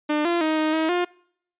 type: tone with pitch steps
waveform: sawtooth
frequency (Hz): 299.9 / 343.7 / 313.4 / 311.1 / 318.1 / 354.1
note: D4 / F4 / D#4 / D#4 / D#4 / F4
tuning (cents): +36 / -28 / +13 / 0 / +38 / +24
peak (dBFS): -16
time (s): 0.09-1.05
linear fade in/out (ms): 10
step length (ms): 160
effects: noise-tail reverb RT60 0.6 s tail -23 dB re dry + resampled to 8000 Hz